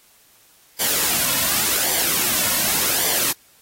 white noise with flanger, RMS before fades -20 dBFS, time 0.79-3.33 s, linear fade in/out 20 ms, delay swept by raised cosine 0.74 to 2.54 ms, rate 0.88 Hz, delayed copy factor -0.55, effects white hiss -54 dBFS RMS until 3.61 s + AAC 48 kbps

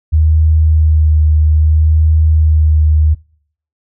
sine tone with vibrato, 77.78 Hz, D#2, in tune, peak -6 dBFS, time 0.12-3.15 s, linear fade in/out 20 ms, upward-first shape sine, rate 0.62 Hz, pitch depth 19 cents each way, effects noise-tail reverb RT60 0.6 s tail -25 dB re dry

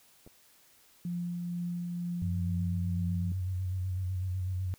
clicks, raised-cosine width 2 ms, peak -39 dBFS, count 2, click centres 0.265 / 0.275 s
sine tone with tremolo, 174.61 Hz, F3, in tune, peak -31 dBFS, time 1.05-3.32 s, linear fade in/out 2 ms, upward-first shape triangle, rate 2.1 Hz, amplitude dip 25%
sine tone with vibrato, 92.5 Hz, F#2, in tune, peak -30 dBFS, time 2.22-4.74 s, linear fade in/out 0 ms, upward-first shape square, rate 8 Hz, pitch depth 34 cents each way
effects white hiss -62 dBFS RMS until 4.78 s

